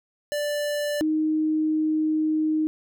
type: tone pair in turn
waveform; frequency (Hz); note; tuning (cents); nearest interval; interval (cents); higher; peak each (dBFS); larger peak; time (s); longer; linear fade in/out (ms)
square / sine; 587.3 / 311.1; D5 / D#4; 0 / 0; major seventh; 1100; first; -25 / -20; second; 0.32-1.01 / 1.01-2.67; second; 0
effects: none